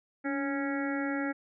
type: harmonic tone with a mistuned harmonic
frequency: 276.1 Hz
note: C#4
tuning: 7 cents flat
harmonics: 1 / 2 / 3 / 5 / 6 / 7 / 8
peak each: -31 / -38 / -41 / -40 / -40 / -41 / -44 dBFS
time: 0.24-1.33 s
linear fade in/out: 20 ms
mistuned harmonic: 1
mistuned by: +46 cents
effects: none